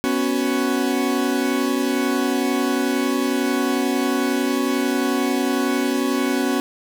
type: chord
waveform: 40% pulse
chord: B suspended second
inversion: none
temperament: equal with one note detuned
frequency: 246.9 / 278 / 370 Hz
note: B3 / C#4 / F#4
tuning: 0 / +5 / 0 cents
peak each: -22 / -21 / -24 dBFS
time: 0.04-6.6 s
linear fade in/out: 0 ms
effects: none